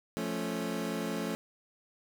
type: chord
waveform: 25% pulse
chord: F augmented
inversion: none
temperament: equal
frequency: 174.61 / 220 / 277.2 Hz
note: F3 / A3 / C#4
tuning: 0 / 0 / 0 cents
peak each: -34 / -32 / -34 dBFS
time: 0.17-1.35 s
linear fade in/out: 0 ms
effects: none